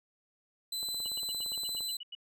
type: tone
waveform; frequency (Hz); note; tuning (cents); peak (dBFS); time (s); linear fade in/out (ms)
sawtooth; 4026; B7; +33; -31; 0.72-1.97; 5
type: click train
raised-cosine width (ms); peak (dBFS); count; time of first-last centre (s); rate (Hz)
1; -36; 18; 0.83-1.807; 17.4
type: tone bursts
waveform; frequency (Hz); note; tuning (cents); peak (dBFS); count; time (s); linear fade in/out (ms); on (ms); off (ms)
sine; 2935; F#7; -15; -40; 10; 1.05-2.151; 5; 30; 89
effects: none